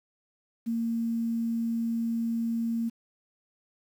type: tone with quantisation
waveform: sine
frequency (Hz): 230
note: A#3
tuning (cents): -23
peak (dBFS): -26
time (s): 0.66-2.9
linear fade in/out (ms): 20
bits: 9
effects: none